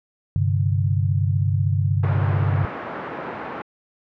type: chord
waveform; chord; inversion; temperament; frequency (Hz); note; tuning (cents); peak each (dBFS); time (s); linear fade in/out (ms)
sine; G suspended fourth; none; equal; 98 / 130.81 / 146.83; G2 / C3 / D3; 0 / 0 / 0; -19 / -24 / -24; 0.36-2.65; 0
type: band-pass noise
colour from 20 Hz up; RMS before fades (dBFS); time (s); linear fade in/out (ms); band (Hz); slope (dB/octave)
white; -31; 2.03-3.62; 5; 150 to 1300; 12
effects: low-pass 2000 Hz 12 dB/octave